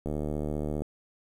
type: click train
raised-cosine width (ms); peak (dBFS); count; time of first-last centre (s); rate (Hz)
2; -19; 58; 0.06-0.82; 75
effects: 8-bit